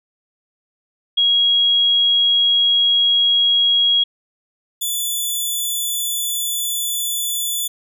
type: tone pair in turn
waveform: sine / 10% pulse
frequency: 3300 / 3469 Hz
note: G#7 / A7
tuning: -12 / -25 cents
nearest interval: minor second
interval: 87 cents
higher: second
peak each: -12 dBFS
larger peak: neither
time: 1.17-4.04 / 4.81-7.68 s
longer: neither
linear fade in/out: 10 ms
effects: none